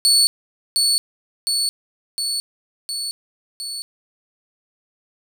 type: tone with echo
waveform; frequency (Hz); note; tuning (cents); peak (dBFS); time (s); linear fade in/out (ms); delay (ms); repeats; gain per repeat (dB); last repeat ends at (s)
30% pulse; 4435; C#8; 0; -9; 0.05-0.27; 0; 710; 5; -3; 3.82
effects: none